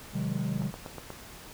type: chord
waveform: triangle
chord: Ab dominant seventh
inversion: first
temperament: equal with one note detuned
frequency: 130.81 / 155.56 / 185 / 205.5 Hz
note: C3 / Eb3 / Gb3 / Ab3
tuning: 0 / 0 / 0 / -18 cents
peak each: -32 dBFS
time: 0.12-0.72 s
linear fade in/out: 50 ms
type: click train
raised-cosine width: 1 ms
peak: -25 dBFS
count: 5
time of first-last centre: 0.62-1.104 s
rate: 8.27 Hz
effects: pink hiss -47 dBFS RMS until 1.53 s